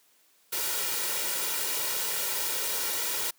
white noise with comb filter, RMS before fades -30 dBFS, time 0.52-3.31 s, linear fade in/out 10 ms, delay 2.1 ms, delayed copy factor +0.65, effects white hiss -64 dBFS RMS until 3.38 s + high-pass 200 Hz 12 dB/octave

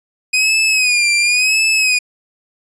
sawtooth tone with vibrato, 2489 Hz, D#7, in tune, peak -8 dBFS, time 0.33-1.99 s, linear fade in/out 10 ms, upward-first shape sine, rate 0.94 Hz, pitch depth 87 cents each way, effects resampled to 22050 Hz

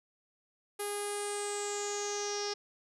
sawtooth tone with low-pass filter sweep, 410 Hz, G#4, 22 cents flat, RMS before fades -36 dBFS, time 0.79-2.54 s, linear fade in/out 10 ms, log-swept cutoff 11000 to 5300 Hz, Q 8.2, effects none

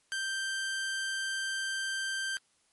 sawtooth tone, 1568 Hz, G6, in tune, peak -28 dBFS, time 0.12-2.37 s, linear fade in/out 0 ms, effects white hiss -70 dBFS RMS until 2.72 s + MP3 48 kbps

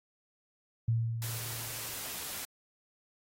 sine tone with exponential decay, 114.7 Hz, A#2, 28 cents flat, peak -24 dBFS, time 0.88-2.17 s, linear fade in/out 5 ms, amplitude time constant 280 ms
white noise, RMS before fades -40 dBFS, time 1.22-2.45 s, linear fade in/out 0 ms
effects AAC 48 kbps

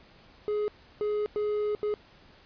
triangle tone bursts at uneven times, 419.3 Hz, G#4, 17 cents sharp, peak -24 dBFS, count 4, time 0.48-0.68 / 1.01-1.26 / 1.36-1.75 / 1.83-1.94 s, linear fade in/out 0 ms, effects pink hiss -56 dBFS RMS until 2.45 s + resampled to 11025 Hz

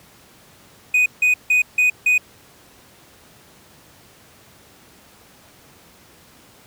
triangle tone bursts, 2489 Hz, D#7, in tune, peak -11 dBFS, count 5, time 0.94-2.18 s, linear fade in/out 5 ms, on 120 ms, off 160 ms, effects pink hiss -49 dBFS RMS until 6.66 s + high-pass 80 Hz 12 dB/octave

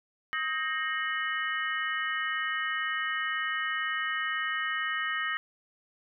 sine tone cluster, 1268 / 1599 / 1861 / 2150 / 2974 Hz, D#6 / G6 / A#6 / C7 / F#7, +32 / +34 / -3 / +47 / +8 cents, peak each -34 / -39 / -31 / -39 / -39 dBFS, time 0.33-5.37 s, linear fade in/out 0 ms, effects none

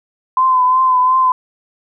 sine tone with vibrato, 1023 Hz, C6, 39 cents flat, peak -9 dBFS, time 0.37-1.32 s, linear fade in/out 2 ms, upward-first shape triangle, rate 2.8 Hz, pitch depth 40 cents each way, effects none

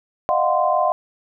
sine tone cluster, 613 / 693 / 739 / 1038 Hz, D#5 / F5 / F#5 / C6, -26 / -14 / -2 / -14 cents, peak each -21 dBFS, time 0.29-0.92 s, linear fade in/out 0 ms, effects none

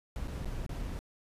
brown noise with dropouts, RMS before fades -37 dBFS, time 0.16-0.99 s, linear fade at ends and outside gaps 0 ms, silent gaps 0.274-0.28 / 0.446-0.456 / 0.664-0.693 / 0.828-0.832 s, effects resampled to 32000 Hz

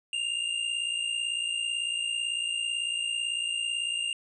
square tone pair together, 2757 / 2815 Hz, F7 / F7, -23 / +13 cents, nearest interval unison, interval 36 cents, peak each -35 / -30 dBFS, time 0.13-4.13 s, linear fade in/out 2 ms, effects resampled to 22050 Hz

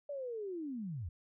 sine linear sweep, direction down, 587.3 to 72.6 Hz, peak -38 dBFS, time 0.09-1.09 s, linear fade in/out 5 ms, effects none

